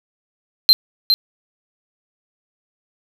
triangle tone with echo, 4135 Hz, C8, 21 cents flat, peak -4 dBFS, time 0.69-0.73 s, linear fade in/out 0 ms, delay 410 ms, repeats 1, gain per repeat -6 dB, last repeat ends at 1.14 s, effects none

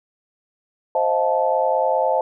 sine chord, F dominant seventh, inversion second, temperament just, 523.8 / 628.6 / 698.5 / 873.1 Hz, C5 / Eb5 / F5 / A5, +2 / +18 / 0 / -14 cents, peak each -21 / -22 / -24 / -21 dBFS, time 0.95-2.21 s, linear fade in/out 2 ms, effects none

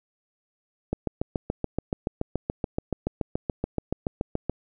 click train, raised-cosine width 2 ms, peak -12 dBFS, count 26, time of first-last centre 0.93-4.496 s, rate 7.01 Hz, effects none

